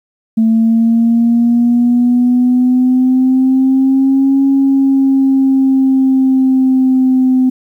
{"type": "linear two-way sweep", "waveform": "sine", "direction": "up then down", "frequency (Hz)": [222.6, 273.4, 256.4], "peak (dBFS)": -6, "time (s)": [0.37, 7.5], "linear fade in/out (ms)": 10, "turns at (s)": 4.44, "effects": ["tanh soft clip ceiling -3 dBFS", "8-bit"]}